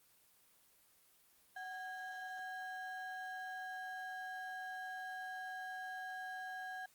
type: ring-modulated tone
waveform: triangle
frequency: 1193 Hz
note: D6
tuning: 27 cents sharp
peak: -38 dBFS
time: 1.56-6.86 s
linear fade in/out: 5 ms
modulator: 446 Hz
effects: white hiss -69 dBFS RMS until 6.94 s + Opus 24 kbps